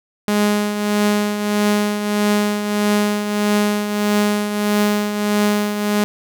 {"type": "tone with tremolo", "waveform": "sawtooth", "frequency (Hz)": 207.7, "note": "G#3", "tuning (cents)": 0, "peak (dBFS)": -9, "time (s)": [0.28, 6.04], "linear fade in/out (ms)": 0, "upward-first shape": "triangle", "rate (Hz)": 1.6, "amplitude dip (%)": 60, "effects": []}